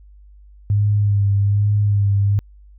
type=tone with vibrato; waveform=sine; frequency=101.8 Hz; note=G#2; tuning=34 cents flat; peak=-13 dBFS; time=0.7-2.39 s; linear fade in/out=0 ms; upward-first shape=sine; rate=1.2 Hz; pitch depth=32 cents each way; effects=added 50 Hz sine -42 dBFS peak until 2.78 s